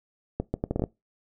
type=accelerating click train; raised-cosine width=2 ms; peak=-13 dBFS; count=8; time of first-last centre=0.4-0.839 s; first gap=140 ms; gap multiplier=0.71; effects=noise-tail reverb RT60 0.2 s tail -20 dB re dry